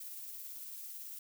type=noise with tremolo; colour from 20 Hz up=violet; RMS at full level=-45 dBFS; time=0-1.19 s; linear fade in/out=5 ms; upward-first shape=sine; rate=18 Hz; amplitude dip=25%; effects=none